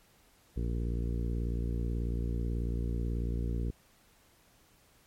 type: harmonic tone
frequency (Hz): 58.27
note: A#1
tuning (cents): 0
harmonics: 1 / 2 / 3 / 4 / 5 / 6 / 7 / 8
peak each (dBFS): -31 / -37 / -41 / -43 / -45 / -47 / -48 / -49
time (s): 0.56-3.71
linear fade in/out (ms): 10
effects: pink hiss -64 dBFS RMS until 5.06 s + MP3 64 kbps